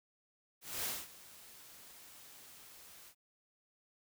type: noise with ADSR envelope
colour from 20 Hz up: white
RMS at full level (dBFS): -37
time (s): 0.61-3.15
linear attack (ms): 240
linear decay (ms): 220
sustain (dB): -19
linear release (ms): 71
effects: none